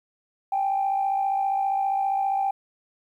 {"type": "tone pair together", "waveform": "sine", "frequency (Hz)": [784, 839], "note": ["G5", "G#5"], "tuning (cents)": [0, 17], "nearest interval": "minor second", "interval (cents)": 117, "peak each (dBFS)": [-21, -30], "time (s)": [0.52, 2.51], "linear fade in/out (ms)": 5, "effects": ["tanh soft clip ceiling -16 dBFS", "10-bit"]}